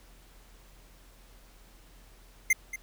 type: tone with echo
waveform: square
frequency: 2093 Hz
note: C7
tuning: in tune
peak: -20 dBFS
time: 2.5-2.53 s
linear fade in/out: 5 ms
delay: 230 ms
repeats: 1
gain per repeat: -14 dB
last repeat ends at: 2.76 s
effects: added 42 Hz sine -54 dBFS peak until 2.82 s + pink hiss -59 dBFS RMS until 2.82 s